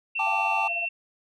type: tone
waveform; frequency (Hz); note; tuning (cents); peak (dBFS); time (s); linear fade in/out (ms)
sine; 2700; E7; +41; -26; 0.15-0.89; 10
type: chord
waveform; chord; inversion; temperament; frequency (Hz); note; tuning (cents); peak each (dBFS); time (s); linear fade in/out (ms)
triangle; G suspended second; none; equal; 784 / 880 / 1174.7; G5 / A5 / D6; 0 / 0 / 0; -27 / -25 / -30; 0.19-0.68; 5
type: tone with tremolo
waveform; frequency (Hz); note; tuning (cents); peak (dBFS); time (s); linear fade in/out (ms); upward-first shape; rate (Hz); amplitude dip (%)
sine; 689; F5; -24; -31; 0.26-0.86; 10; sine; 16; 80
effects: none